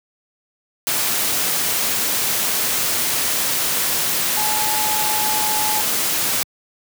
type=tone in noise; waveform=sine; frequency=856 Hz; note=A5; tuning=48 cents flat; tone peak=-23 dBFS; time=4.37-5.81 s; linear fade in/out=0 ms; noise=white; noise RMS=-20 dBFS; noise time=0.87-6.43 s; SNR=-6 dB; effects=high-pass 100 Hz 12 dB/octave